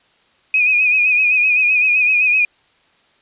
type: tone with vibrato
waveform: sine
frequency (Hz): 2489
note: D#7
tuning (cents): 0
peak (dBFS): -11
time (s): 0.54-2.45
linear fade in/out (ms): 2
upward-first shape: sine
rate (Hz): 7.8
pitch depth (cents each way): 51
effects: white hiss -56 dBFS RMS until 3.21 s + resampled to 8000 Hz